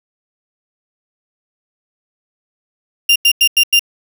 35% pulse tone bursts, 2794 Hz, F7, in tune, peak -6 dBFS, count 5, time 3.09-3.794 s, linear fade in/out 5 ms, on 68 ms, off 91 ms, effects none

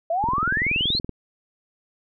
sine exponential sweep, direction up, 643 to 4355 Hz, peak -20 dBFS, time 0.1-0.99 s, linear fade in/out 5 ms
click train, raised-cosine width 3 ms, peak -17 dBFS, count 19, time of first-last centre 0.24-1.093 s, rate 21.1 Hz
effects none

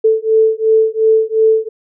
sine beating tone pair, 440 / 442.8 Hz, A4 / A4, 0 / +11 cents, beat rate 2.8 Hz, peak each -12 dBFS, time 0.04-1.69 s, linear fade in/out 10 ms, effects none

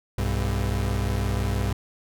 35% pulse tone pair together, 63 / 99.95 Hz, B1 / G2, +35 / +34 cents, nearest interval minor sixth, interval 799 cents, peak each -24 dBFS, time 0.18-1.73 s, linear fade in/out 5 ms, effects none

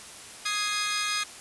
15% pulse chord, Ab major, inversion second, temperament equal, 1244.5 / 1661.2 / 2093 Hz, Eb6 / Ab6 / C7, 0 / 0 / 0 cents, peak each -23 / -25 / -27 dBFS, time 0.45-1.24 s, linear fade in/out 10 ms, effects white hiss -44 dBFS RMS until 1.4 s + resampled to 24000 Hz

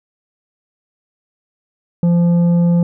sine tone with tanh clipping, 172.4 Hz, F3, 22 cents flat, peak -11 dBFS, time 2.03-2.83 s, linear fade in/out 2 ms, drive 7 dB, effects none

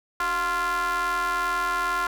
square ring-modulated tone, 168.4 Hz, E3, 37 cents sharp, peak -21 dBFS, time 0.2-2.07 s, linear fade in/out 2 ms, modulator 1220 Hz, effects none

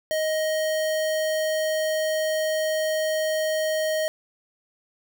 square tone, 626 Hz, D#5, 10 cents sharp, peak -23 dBFS, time 0.11-4.08 s, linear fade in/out 0 ms, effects none

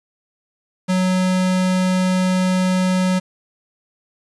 square tone, 184.8 Hz, F#3, 2 cents flat, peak -16 dBFS, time 0.88-3.2 s, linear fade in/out 20 ms, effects resampled to 22050 Hz + 7-bit

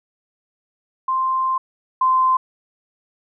sine tone pair in turn, 1046.5 / 1036.9 Hz, C6 / C6, 0 / -16 cents, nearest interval unison, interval 16 cents, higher first, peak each -17 / -13 dBFS, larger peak second, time 1.08-1.58 / 2.01-2.37 s, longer first, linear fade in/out 5 ms, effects none

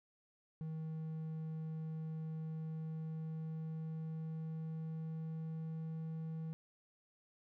triangle tone with pitch glide, 158.8 to 160.55 Hz, D#3 to E3, +36 to -45 cents, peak -38 dBFS, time 0.61-6.53 s, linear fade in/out 0 ms, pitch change +19 cents, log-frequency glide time 2.35-5.96 s, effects none

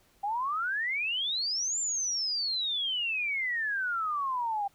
sine exponential two-way sweep, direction up then down, 784 to 7380 to 784 Hz, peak -28 dBFS, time 0.23-4.68 s, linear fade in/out 10 ms, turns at 1.79 s, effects pink hiss -65 dBFS RMS until 4.74 s

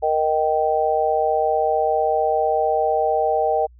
sine chord, Eb major, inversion second, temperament just, 466.7 / 622.3 / 777.8 Hz, Bb4 / Eb5 / G5, +2 / 0 / -14 cents, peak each -22 / -21 / -20 dBFS, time 0.02-3.67 s, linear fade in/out 20 ms, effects added 60 Hz sine -45 dBFS peak until 3.79 s

